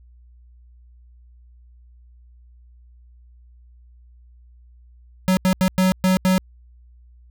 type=tone bursts at uneven times; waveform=square; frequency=186.3 Hz; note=F#3; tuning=12 cents sharp; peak=-15 dBFS; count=6; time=5.28-5.37 / 5.45-5.53 / 5.61-5.68 / 5.78-5.92 / 6.04-6.17 / 6.25-6.38 s; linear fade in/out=0 ms; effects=added 60 Hz sine -46 dBFS peak until 7.3 s

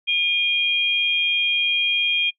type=tone pair together; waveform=sine; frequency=2434 / 3231 Hz; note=D#7 / G#7; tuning=-39 / -48 cents; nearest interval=perfect fourth; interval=491 cents; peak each=-20 dBFS; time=0.07-2.31 s; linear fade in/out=20 ms; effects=noise-tail reverb RT60 0.1 s tail -23 dB re dry

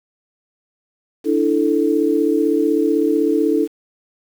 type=chord; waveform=sine; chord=D suspended second; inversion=none; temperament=equal; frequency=293.7 / 329.6 / 440 Hz; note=D4 / E4 / A4; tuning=0 / 0 / 0 cents; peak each=-18 dBFS; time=1.24-3.68 s; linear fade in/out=50 ms; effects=7-bit

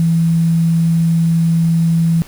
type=tone with quantisation; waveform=sine; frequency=165.5 Hz; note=E3; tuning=7 cents sharp; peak=-10 dBFS; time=0-2.22 s; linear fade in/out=0 ms; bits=6; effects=pink hiss -40 dBFS RMS until 2.27 s

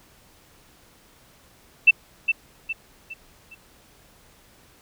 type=tone with echo; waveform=sine; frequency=2668 Hz; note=E7; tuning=20 cents sharp; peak=-8 dBFS; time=1.87-1.91 s; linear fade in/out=10 ms; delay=410 ms; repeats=4; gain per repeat=-8 dB; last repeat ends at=3.55 s; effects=pink hiss -55 dBFS RMS until 4.81 s

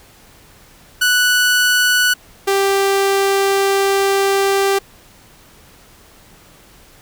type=tone pair in turn; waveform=sawtooth; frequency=1480 / 393.1 Hz; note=F#6 / G4; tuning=0 / +5 cents; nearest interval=octave + major seventh; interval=2295 cents; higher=first; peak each=-8 / -9 dBFS; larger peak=first; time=1.01-2.14 / 2.47-4.79 s; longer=second; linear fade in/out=10 ms; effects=pink hiss -46 dBFS RMS until 7.01 s

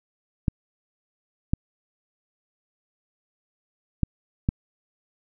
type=clicks; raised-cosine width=5 ms; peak=-8 dBFS; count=4; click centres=0.482 / 1.535 / 4.033 / 4.489 s; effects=none

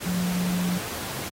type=tone in noise; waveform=sine; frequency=179 Hz; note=F3; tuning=43 cents sharp; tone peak=-23 dBFS; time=0.05-0.79 s; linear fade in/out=20 ms; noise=pink; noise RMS=-33 dBFS; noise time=0-1.3 s; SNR=+7 dB; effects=high-pass 100 Hz 12 dB/octave + AAC 48 kbps

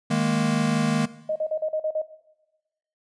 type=chord; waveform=square; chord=D# suspended fourth; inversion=none; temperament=equal; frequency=155.56 / 207.7 / 233.1 Hz; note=D#3 / G#3 / A#3; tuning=0 / 0 / 0 cents; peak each=-26 / -26 / -25 dBFS; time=0.1-1.06 s; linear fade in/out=10 ms
type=tone bursts; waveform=sine; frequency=622 Hz; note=D#5; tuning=1 cent flat; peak=-22 dBFS; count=7; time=1.29-2.018 s; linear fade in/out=5 ms; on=68 ms; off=42 ms
effects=noise-tail reverb RT60 1.0 s tail -17 dB re dry + resampled to 22050 Hz

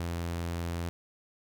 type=tone; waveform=sawtooth; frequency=85.2 Hz; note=F2; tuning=42 cents flat; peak=-28 dBFS; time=0-0.89 s; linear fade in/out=0 ms; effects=none

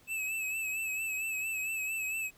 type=tone with vibrato; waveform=square; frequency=2600 Hz; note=E7; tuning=24 cents flat; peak=-33 dBFS; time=0.07-2.31 s; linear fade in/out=50 ms; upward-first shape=sine; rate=4.4 Hz; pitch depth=45 cents each way; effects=pink hiss -62 dBFS RMS until 2.37 s

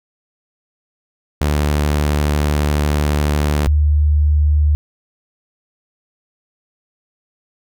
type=tone pair in turn; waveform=sawtooth / sine; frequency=74 / 74.69 Hz; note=D2 / D2; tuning=+14 / +30 cents; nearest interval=unison; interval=16 cents; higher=second; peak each=-10 dBFS; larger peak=neither; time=1.41-3.67 / 3.67-4.75 s; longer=first; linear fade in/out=0 ms; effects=none

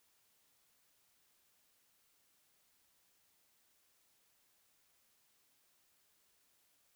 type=silence; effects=white hiss -74 dBFS RMS until 6.95 s

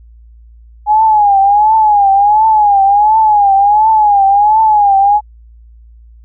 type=tone with vibrato; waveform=sine; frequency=830.6 Hz; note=G#5; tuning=in tune; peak=-5 dBFS; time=0.86-5.21 s; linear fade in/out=50 ms; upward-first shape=triangle; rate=1.4 Hz; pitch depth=120 cents each way; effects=added 57 Hz sine -36 dBFS peak until 6.24 s

